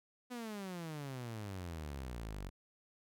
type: exponential sweep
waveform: sawtooth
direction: down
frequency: 251.8 to 45.35 Hz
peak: -38 dBFS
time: 0.3-2.5 s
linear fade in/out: 20 ms
effects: none